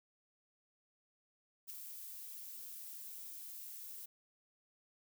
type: noise with ADSR envelope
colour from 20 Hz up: violet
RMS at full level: -44 dBFS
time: 1.67-4.06 s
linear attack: 31 ms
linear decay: 7 ms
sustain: -5 dB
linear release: 8 ms
effects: none